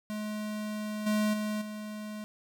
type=tone with level steps; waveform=square; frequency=212.2 Hz; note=G#3; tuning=38 cents sharp; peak=-34 / -26 / -31 / -38 dBFS; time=0.1-2.24 s; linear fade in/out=0 ms; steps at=1.06 / 1.33 / 1.61 s; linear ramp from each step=10 ms; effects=none